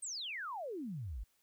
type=exponential sweep; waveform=sine; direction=down; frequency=8870 to 45.98 Hz; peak=-39 dBFS; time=0.02-1.24 s; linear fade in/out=10 ms; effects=white hiss -75 dBFS RMS until 1.42 s